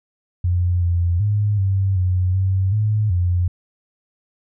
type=tone with pitch steps; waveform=sine; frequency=88.7 / 86.7 / 103.9 / 96.8 / 91.3 / 95.2 / 106.7 / 88.9 Hz; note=F2 / F2 / G#2 / G2 / F#2 / F#2 / G#2 / F2; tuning=+27 / -12 / +1 / -21 / -23 / +50 / +47 / +31 cents; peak=-15 dBFS; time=0.44-3.48 s; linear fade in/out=5 ms; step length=380 ms; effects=none